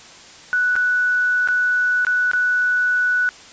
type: tone with dropouts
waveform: sine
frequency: 1480 Hz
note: F#6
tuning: in tune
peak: -15 dBFS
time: 0.53-3.29 s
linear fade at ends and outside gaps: 0 ms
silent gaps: 0.755-0.763 / 1.475-1.486 / 2.049-2.068 / 2.314-2.334 s
effects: white hiss -42 dBFS RMS until 3.52 s + resampled to 16000 Hz